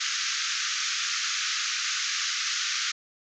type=band-pass noise; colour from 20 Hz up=white; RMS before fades=-29 dBFS; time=0-2.92 s; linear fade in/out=10 ms; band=1200 to 6800 Hz; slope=96 dB/octave; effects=none